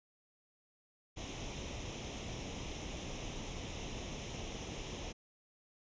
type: noise with comb filter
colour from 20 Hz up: pink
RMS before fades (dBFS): -43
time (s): 1.16-5.13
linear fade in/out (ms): 20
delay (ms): 0.33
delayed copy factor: +0.65
effects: resampled to 16000 Hz